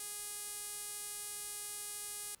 sawtooth tone with band-pass filter, 413 Hz, G#4, 10 cents flat, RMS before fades -44 dBFS, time 0-2.35 s, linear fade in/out 2 ms, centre 10000 Hz, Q 2.5, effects pink hiss -68 dBFS RMS until 2.4 s

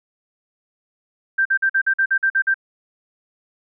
sine tone bursts, 1571 Hz, G6, 3 cents sharp, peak -14 dBFS, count 10, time 1.38-2.543 s, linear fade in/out 10 ms, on 74 ms, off 47 ms, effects none

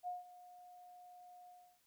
sine tone with ADSR envelope, 718 Hz, F5, 48 cents sharp, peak -38 dBFS, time 0.03-1.8 s, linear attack 44 ms, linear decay 160 ms, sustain -17 dB, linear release 310 ms, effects white hiss -75 dBFS RMS until 1.86 s

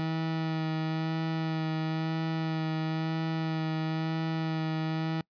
30% pulse tone with vibrato, 160 Hz, D#3, 49 cents sharp, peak -26 dBFS, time 0-5.21 s, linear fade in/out 0 ms, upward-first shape sine, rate 1 Hz, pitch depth 14 cents each way, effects noise-tail reverb RT60 0.1 s tail -25 dB re dry + resampled to 11025 Hz

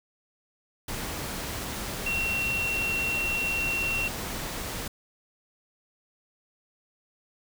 sine tone in noise, 2730 Hz, F7, 40 cents flat, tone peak -26 dBFS, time 2.06-4.08 s, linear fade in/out 5 ms, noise pink, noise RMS -34 dBFS, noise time 0.88-4.88 s, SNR +5 dB, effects none

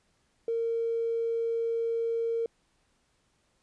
triangle tone with tanh clipping, 460 Hz, A#4, 23 cents flat, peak -26 dBFS, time 0.48-2.46 s, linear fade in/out 2 ms, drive 2 dB, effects pink hiss -71 dBFS RMS until 3.62 s + resampled to 22050 Hz

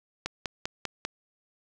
click train, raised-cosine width 0.2 ms, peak -13 dBFS, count 5, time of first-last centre 0.26-1.051 s, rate 5.06 Hz, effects none

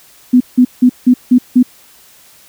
sine tone bursts, 249.5 Hz, B3, 18 cents sharp, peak -3 dBFS, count 6, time 0.33-1.63 s, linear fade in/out 10 ms, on 75 ms, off 170 ms, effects white hiss -44 dBFS RMS until 2.48 s

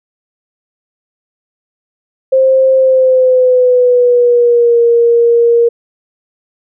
sine tone with pitch glide, 527 to 469.5 Hz, C5 to A#4, +12 to +12 cents, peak -5 dBFS, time 2.32-5.69 s, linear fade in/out 10 ms, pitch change -200 cents, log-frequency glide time 2.75-4.79 s, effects none

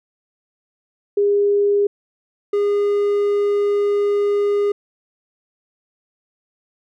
sine / triangle tone pair in turn, 406.5 / 408.4 Hz, G#4 / G#4, -37 / -29 cents, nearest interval unison, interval 8 cents, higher second, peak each -13 dBFS, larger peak neither, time 1.17-1.87 / 2.53-4.72 s, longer second, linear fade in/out 5 ms, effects none

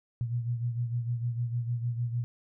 sine beating tone pair, 118.5 / 125.1 Hz, A#2 / B2, +29 / +23 cents, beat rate 6.6 Hz, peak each -29 / -36 dBFS, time 0.21-2.24 s, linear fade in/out 0 ms, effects none

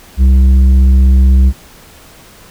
triangle tone with tanh clipping, 65.41 Hz, C2, in tune, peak -5 dBFS, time 0.17-1.53 s, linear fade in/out 50 ms, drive 11 dB, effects pink hiss -39 dBFS RMS until 2.5 s

